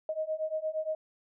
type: beating tone pair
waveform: sine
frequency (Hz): 622.3 / 630.9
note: D#5 / D#5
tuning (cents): 0 / +24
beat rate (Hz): 8.6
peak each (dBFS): -34 / -33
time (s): 0.09-0.95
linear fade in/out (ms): 2
effects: none